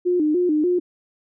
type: tone with vibrato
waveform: sine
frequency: 329.6 Hz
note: E4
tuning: in tune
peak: -16 dBFS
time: 0.05-0.8 s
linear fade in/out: 20 ms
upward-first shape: square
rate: 3.4 Hz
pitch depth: 140 cents each way
effects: none